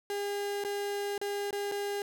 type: tone with dropouts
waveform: 35% pulse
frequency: 405.2 Hz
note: G#4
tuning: 43 cents flat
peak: -30 dBFS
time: 0.1-2.02 s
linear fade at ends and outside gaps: 1 ms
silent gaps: 0.639-0.648 / 1.179-1.214 / 1.508-1.528 / 1.715-1.72 s
effects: none